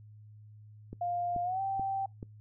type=click train; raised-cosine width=3 ms; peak=-28 dBFS; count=4; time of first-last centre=0.93-2.229 s; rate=2.31 Hz
type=tone with pitch glide; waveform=sine; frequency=702 to 778.9 Hz; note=F5 to G5; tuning=+9 to -11 cents; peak=-30 dBFS; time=1.01-2.06 s; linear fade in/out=5 ms; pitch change=+180 cents; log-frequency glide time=1.43-1.61 s
effects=noise-tail reverb RT60 0.2 s tail -24 dB re dry + added 106 Hz sine -50 dBFS peak until 2.4 s